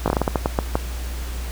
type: slowing click train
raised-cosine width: 1 ms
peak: -4 dBFS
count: 11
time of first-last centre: 0.06-0.755 s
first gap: 18 ms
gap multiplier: 1.28
effects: added 60 Hz sine -26 dBFS peak until 1.51 s + pink hiss -37 dBFS RMS until 1.51 s